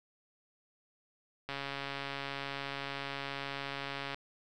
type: click train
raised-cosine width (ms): 0.3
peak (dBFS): -22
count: 370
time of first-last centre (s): 1.49-4.145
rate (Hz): 139
effects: none